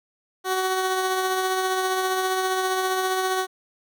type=tone with tremolo; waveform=15% pulse; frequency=374.9 Hz; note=F#4; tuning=23 cents sharp; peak=-14 dBFS; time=0.44-3.47 s; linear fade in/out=50 ms; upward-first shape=triangle; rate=15 Hz; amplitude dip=35%; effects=none